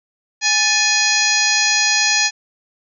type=harmonic tone with a mistuned harmonic; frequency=830.6 Hz; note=G#5; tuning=in tune; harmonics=1 / 2 / 3 / 4 / 5 / 6 / 7 / 8; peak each=-26 / -20 / -20 / -26 / -21 / -21 / -23 / -21 dBFS; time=0.41-2.31 s; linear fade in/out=50 ms; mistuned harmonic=2; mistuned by=+95 cents; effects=none